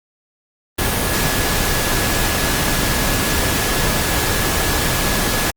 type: tone in noise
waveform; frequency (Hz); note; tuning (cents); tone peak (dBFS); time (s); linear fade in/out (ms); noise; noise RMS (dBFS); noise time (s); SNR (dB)
sine; 1692; G#6; +32; -28; 0.78-5.51; 10; pink; -18; 0.78-5.51; -13
effects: Opus 32 kbps